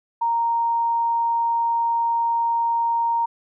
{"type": "tone", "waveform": "sine", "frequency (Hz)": 930, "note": "A#5", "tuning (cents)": -4, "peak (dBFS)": -18, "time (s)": [0.21, 3.26], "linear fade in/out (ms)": 10, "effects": []}